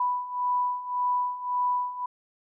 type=beating tone pair; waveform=sine; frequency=987.8 / 989.6 Hz; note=B5 / B5; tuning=0 / +3 cents; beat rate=1.8 Hz; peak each=-30 / -26 dBFS; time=0-2.06 s; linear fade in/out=5 ms; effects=none